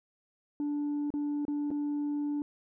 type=tone with dropouts; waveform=sine; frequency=292.1 Hz; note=D4; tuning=9 cents flat; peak=-27 dBFS; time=0.6-2.42 s; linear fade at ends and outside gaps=1 ms; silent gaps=1.104-1.139 / 1.452-1.481 / 1.705-1.713 s; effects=tanh soft clip ceiling -28 dBFS